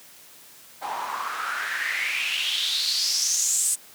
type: noise with band-pass filter sweep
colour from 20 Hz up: white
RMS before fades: -26 dBFS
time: 0.81-3.76 s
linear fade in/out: 20 ms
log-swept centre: 800 to 8700 Hz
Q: 5.5
effects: white hiss -49 dBFS RMS until 3.94 s + high-pass 100 Hz 12 dB/octave